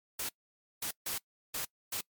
white noise bursts at uneven times, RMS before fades -36 dBFS, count 5, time 0.19-0.29 / 0.82-0.91 / 1.06-1.18 / 1.54-1.65 / 1.92-2.01 s, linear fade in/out 5 ms, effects noise-tail reverb RT60 0.1 s tail -24 dB re dry + MP3 96 kbps

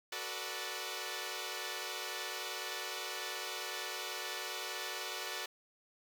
5% pulse chord, B minor seventh, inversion second, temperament equal with one note detuned, 370 / 440 / 486.8 / 587.3 Hz, F#4 / A4 / B4 / D5, 0 / 0 / -25 / 0 cents, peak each -33 dBFS, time 0.12-5.46 s, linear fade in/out 5 ms, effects none

